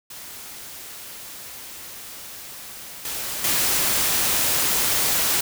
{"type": "noise with level steps", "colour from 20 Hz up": "white", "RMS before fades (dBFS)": [-38, -29, -21], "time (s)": [0.1, 5.41], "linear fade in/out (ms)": 5, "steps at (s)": [3.05, 3.44], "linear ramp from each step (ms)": 2, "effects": []}